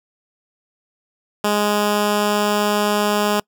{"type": "tone", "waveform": "10% pulse", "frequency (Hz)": 207.7, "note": "G#3", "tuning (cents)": 0, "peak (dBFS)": -8, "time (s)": [1.44, 3.4], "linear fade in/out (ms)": 5, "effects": ["noise-tail reverb RT60 0.1 s tail -26 dB re dry"]}